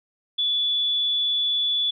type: tone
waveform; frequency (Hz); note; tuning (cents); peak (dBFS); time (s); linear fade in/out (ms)
sine; 3444; A7; -38; -20; 0.38-1.91; 10
effects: none